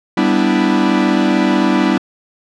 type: chord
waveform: 45% pulse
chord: E minor seventh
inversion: first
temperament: equal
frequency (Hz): 196 / 246.9 / 293.7 / 329.6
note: G3 / B3 / D4 / E4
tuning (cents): 0 / 0 / 0 / 0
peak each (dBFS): -17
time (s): 0.17-1.98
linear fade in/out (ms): 5
effects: low-pass 4000 Hz 12 dB/octave